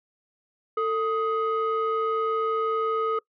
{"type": "tone pair together", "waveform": "sine", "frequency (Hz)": [446.4, 1254], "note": ["A4", "D#6"], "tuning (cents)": [25, 13], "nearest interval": "octave + tritone", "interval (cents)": 1788, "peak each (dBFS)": [-23, -24], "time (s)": [0.77, 3.19], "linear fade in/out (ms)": 5, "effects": ["noise-tail reverb RT60 0.1 s tail -24 dB re dry", "tanh soft clip ceiling -19 dBFS"]}